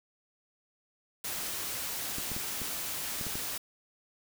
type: noise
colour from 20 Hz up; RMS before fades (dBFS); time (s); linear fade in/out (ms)
white; -36; 1.24-3.58; 5
type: clicks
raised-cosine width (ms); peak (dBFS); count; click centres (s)
3; -27; 7; 2.184 / 2.317 / 2.365 / 2.617 / 3.212 / 3.267 / 3.355
effects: none